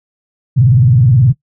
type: tone with vibrato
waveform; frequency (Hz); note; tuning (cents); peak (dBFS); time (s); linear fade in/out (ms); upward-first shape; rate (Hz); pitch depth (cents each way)
sine; 124.6; B2; +16; -5; 0.56-1.33; 20; square; 19; 200
effects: noise-tail reverb RT60 0.1 s tail -18 dB re dry